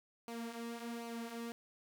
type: tone with flanger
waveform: sawtooth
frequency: 233.1 Hz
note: A#3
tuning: in tune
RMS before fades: -44 dBFS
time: 0.28-1.52 s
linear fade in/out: 0 ms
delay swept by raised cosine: 0.56 to 5.66 ms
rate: 1.3 Hz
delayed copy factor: -0.6
effects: none